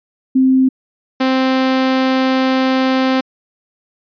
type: tone pair in turn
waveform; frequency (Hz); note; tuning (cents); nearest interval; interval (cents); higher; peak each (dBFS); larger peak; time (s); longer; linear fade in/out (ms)
sine / sawtooth; 261.6 / 261.6; C4 / C4; 0 / 0; unison; 0; neither; -8; neither; 0.35-0.69 / 1.2-3.21; second; 10
effects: resampled to 11025 Hz